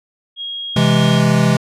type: tone with pitch glide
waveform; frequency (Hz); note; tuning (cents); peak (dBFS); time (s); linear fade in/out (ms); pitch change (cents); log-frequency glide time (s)
sine; 3276 to 3220; G#7 to G7; -24 to +46; -23; 0.36-1.22; 50; -30; 0.71-0.88
type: chord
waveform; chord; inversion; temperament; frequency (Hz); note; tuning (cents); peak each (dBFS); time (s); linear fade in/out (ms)
square; C augmented; none; equal; 130.81 / 164.81 / 207.7; C3 / E3 / G#3; 0 / 0 / 0; -16; 0.76-1.57; 5
effects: low-pass 9000 Hz 12 dB/octave